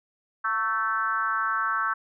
sine tone with frequency modulation, 1325 Hz, E6, 9 cents sharp, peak -23 dBFS, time 0.44-1.94 s, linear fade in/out 10 ms, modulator 212 Hz, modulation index 1.3, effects none

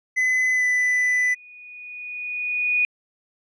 triangle tone with pitch glide, 2019 to 1994.7 Hz, B6 to B6, +38 to +17 cents, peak -16 dBFS, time 0.16-1.35 s, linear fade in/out 20 ms, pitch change -21 cents, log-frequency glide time 0.53-0.64 s
sine tone with exponential growth, 2467 Hz, D#7, 15 cents flat, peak -16 dBFS, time 0.78-2.85 s, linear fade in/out 1 ms, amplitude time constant 450 ms
effects resampled to 22050 Hz

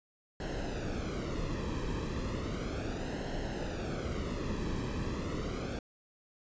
brown noise with flanger, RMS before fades -36 dBFS, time 0.4-5.79 s, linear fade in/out 2 ms, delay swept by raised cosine 0.84 to 1.41 ms, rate 0.34 Hz, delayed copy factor -0.65, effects resampled to 16000 Hz

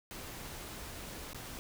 pink noise with dropouts, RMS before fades -45 dBFS, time 0.11-1.59 s, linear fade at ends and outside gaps 0 ms, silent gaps 1.332-1.346 s, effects none

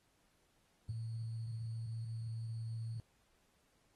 sine tone with sample-and-hold, 113.3 Hz, A#2, 49 cents flat, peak -39 dBFS, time 0.89-3 s, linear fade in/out 0 ms, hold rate 4410 Hz, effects pink hiss -75 dBFS RMS until 3.95 s + AAC 32 kbps

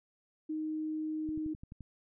sine tone, 311.1 Hz, D#4, in tune, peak -33 dBFS, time 0.49-1.54 s, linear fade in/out 10 ms
click train, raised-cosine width 5 ms, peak -34 dBFS, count 7, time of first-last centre 1.29-1.807 s, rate 11.6 Hz
effects none

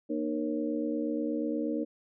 sine tone cluster, 235.7 / 304.1 / 469.6 / 550 Hz, A#3 / D#4 / A#4 / C#5, +19 / -40 / +13 / -14 cents, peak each -35 / -31 / -36 / -38 dBFS, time 0.09-1.85 s, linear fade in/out 20 ms, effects none

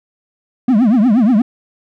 triangle tone with vibrato, 230.3 Hz, A#3, 21 cents flat, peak -6 dBFS, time 0.68-1.42 s, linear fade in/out 5 ms, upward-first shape triangle, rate 8.4 Hz, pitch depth 290 cents each way, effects none

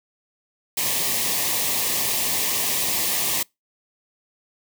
white band-stop noise, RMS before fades -23 dBFS, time 0.77-3.43 s, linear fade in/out 5 ms, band 1200 to 1700 Hz, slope 96 dB/octave, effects noise-tail reverb RT60 0.2 s tail -26 dB re dry + high-pass 100 Hz 12 dB/octave

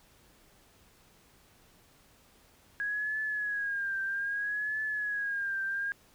sine tone with vibrato, 1650 Hz, G#6, 12 cents flat, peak -30 dBFS, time 2.8-5.92 s, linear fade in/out 0 ms, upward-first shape triangle, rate 0.62 Hz, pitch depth 89 cents each way, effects pink hiss -62 dBFS RMS until 6.14 s

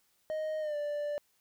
triangle tone with pitch glide, 622.3 to 587.4 Hz, D#5 to D5, 0 to 0 cents, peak -30 dBFS, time 0.3-1.18 s, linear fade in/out 0 ms, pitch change -100 cents, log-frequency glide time 0.6-0.76 s, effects white hiss -72 dBFS RMS until 1.4 s

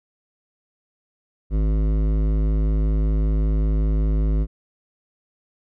sine tone with hard clipping, 52.6 Hz, G#1, 23 cents sharp, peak -19 dBFS, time 1.5-4.47 s, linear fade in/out 50 ms, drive 14 dB, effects none

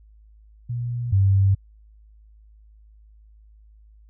sine tone pair in turn, 120.5 / 97.39 Hz, B2 / G2, -42 / -11 cents, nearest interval major third, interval 369 cents, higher first, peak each -24 / -14 dBFS, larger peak second, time 0.69-1.12 / 1.12-1.55 s, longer neither, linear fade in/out 10 ms, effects added 53 Hz sine -48 dBFS peak until 4.09 s

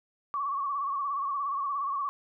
sine tone with vibrato, 1122 Hz, C#6, 21 cents sharp, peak -28 dBFS, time 0.34-2.09 s, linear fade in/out 0 ms, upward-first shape sine, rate 17 Hz, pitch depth 69 cents each way, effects none

